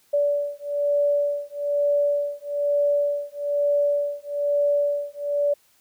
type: beating tone pair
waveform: sine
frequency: 577 / 578.1 Hz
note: D5 / D5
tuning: -31 / -27 cents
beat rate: 1.1 Hz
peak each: -23 dBFS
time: 0.13-5.54 s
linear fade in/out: 10 ms
effects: white hiss -61 dBFS RMS until 5.8 s